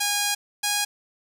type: tone pair in turn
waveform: 5% pulse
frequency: 819 / 823 Hz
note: G#5 / G#5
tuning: -24 / -16 cents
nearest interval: unison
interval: 8 cents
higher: second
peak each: -10 dBFS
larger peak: neither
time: 0-0.35 / 0.63-0.85 s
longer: first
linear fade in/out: 10 ms
effects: none